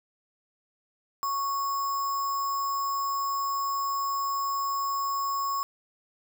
sine tone with sample-and-hold, 1108.7 Hz, C#6, in tune, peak -26 dBFS, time 1.23-5.63 s, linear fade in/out 0 ms, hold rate 6300 Hz, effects none

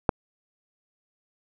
click, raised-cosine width 1 ms, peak -4 dBFS, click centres 0.092 s, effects none

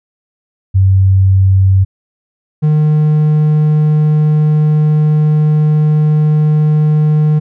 sine / triangle tone pair in turn, 95.7 / 152.35 Hz, G2 / D#3, -41 / -36 cents, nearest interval minor sixth, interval 805 cents, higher second, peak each -5 dBFS, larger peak neither, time 0.74-1.85 / 2.62-7.4 s, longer second, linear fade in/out 20 ms, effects none

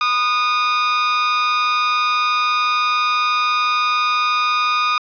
sawtooth tone with amplitude modulation, 1231 Hz, D#6, 19 cents flat, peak -9 dBFS, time 0.01-4.98 s, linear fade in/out 2 ms, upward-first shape sine, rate 234 Hz, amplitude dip 50%, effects resampled to 11025 Hz + 7-bit

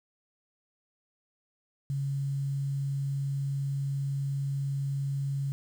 sine tone with quantisation, 138.59 Hz, C#3, in tune, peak -28 dBFS, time 1.9-5.52 s, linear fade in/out 0 ms, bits 9, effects none

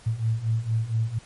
sine beating tone pair, 110 / 114.3 Hz, A2 / A#2, 0 / -34 cents, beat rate 4.3 Hz, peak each -27 / -24 dBFS, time 0.06-1.19 s, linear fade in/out 10 ms, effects pink hiss -51 dBFS RMS until 1.25 s + MP3 48 kbps

